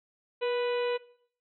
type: harmonic tone with a mistuned harmonic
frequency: 493.9 Hz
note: B4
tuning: in tune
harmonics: 1 / 2 / 3 / 4 / 5 / 6 / 7 / 8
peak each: -27 / -38 / -43 / -45 / -40 / -43 / -52 / -47 dBFS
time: 0.41-0.98 s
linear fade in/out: 20 ms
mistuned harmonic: 1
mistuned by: -36 cents
effects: noise-tail reverb RT60 0.6 s tail -20 dB re dry